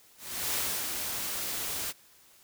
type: noise with ADSR envelope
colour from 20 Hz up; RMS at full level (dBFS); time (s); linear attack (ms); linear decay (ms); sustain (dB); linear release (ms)
white; -30; 0.17-1.93; 370; 310; -4; 34
effects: white hiss -59 dBFS RMS until 2.43 s